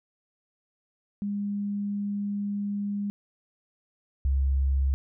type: tone pair in turn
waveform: sine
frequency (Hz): 203.1 / 67.78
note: G#3 / C#2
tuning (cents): -38 / -38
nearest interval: octave + perfect fifth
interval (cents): 1900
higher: first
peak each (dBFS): -27 / -21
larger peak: second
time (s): 1.22-3.1 / 4.25-4.94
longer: first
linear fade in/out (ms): 0
effects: none